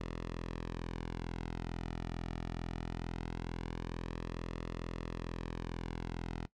sawtooth tone with flanger, 42.24 Hz, E1, 43 cents sharp, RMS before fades -41 dBFS, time 0-6.46 s, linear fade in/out 10 ms, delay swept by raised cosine 1.3 to 1.91 ms, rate 0.21 Hz, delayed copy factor -0.55, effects noise-tail reverb RT60 0.1 s tail -19 dB re dry + low-pass 5000 Hz 12 dB/octave

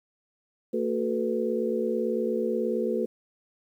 sine tone cluster, 227.2 / 367.1 / 435.8 / 494.1 Hz, A#3 / F#4 / A4 / B4, -44 / -14 / -17 / +1 cents, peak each -30 dBFS, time 0.73-3.06 s, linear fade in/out 10 ms, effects 10-bit

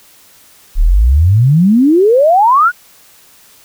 sine exponential sweep, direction up, 32.87 to 1502 Hz, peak -5 dBFS, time 0.75-2.72 s, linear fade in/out 50 ms, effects white hiss -44 dBFS RMS until 3.64 s

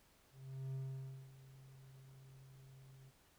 triangle tone with ADSR envelope, 133.2 Hz, C3, 31 cents sharp, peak -38 dBFS, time 0.31-3.12 s, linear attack 430 ms, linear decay 550 ms, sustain -17 dB, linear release 44 ms, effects pink hiss -70 dBFS RMS until 3.38 s

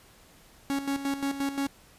45% pulse tone with tremolo, 277.2 Hz, C#4, in tune, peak -26 dBFS, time 0.7-1.67 s, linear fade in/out 0 ms, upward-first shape square, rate 5.7 Hz, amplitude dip 65%, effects pink hiss -56 dBFS RMS until 1.98 s + resampled to 32000 Hz

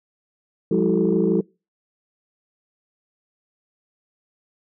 sine tone cluster, 177.3 / 203.7 / 328.2 / 380.9 / 441.4 Hz, F3 / G#3 / E4 / G4 / A4, +26 / -33 / -8 / -50 / +5 cents, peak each -22 dBFS, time 0.71-1.41 s, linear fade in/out 5 ms, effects noise-tail reverb RT60 0.3 s tail -25 dB re dry + tanh soft clip ceiling -8 dBFS

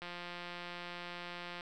click train, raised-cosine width 0.3 ms, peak -28 dBFS, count 279, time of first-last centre 0.02-1.609 s, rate 175 Hz, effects none

